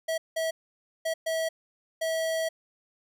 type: tone bursts at uneven times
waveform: square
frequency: 648 Hz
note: E5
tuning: 30 cents flat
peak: -27 dBFS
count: 5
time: 0.08-0.18 / 0.36-0.51 / 1.05-1.14 / 1.26-1.49 / 2.01-2.49 s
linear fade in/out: 10 ms
effects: none